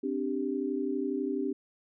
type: chord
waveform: sine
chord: C suspended second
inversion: none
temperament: equal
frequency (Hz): 261.6 / 293.7 / 392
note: C4 / D4 / G4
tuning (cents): 0 / 0 / 0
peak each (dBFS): -33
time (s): 0.03-1.53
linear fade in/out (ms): 10
effects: none